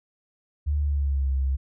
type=tone with pitch glide; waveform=sine; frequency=73.42 to 66.94 Hz; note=D2 to C2; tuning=0 to +40 cents; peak=-21 dBFS; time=0.66-1.57 s; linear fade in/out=20 ms; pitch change=-160 cents; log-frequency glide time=0.79-1.31 s; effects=none